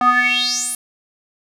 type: tone with band-pass filter sweep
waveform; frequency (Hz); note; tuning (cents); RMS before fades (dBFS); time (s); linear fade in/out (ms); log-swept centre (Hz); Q
square; 246.9; B3; 0; -17; 0.01-0.75; 2; 980 to 11000; 7.5
effects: none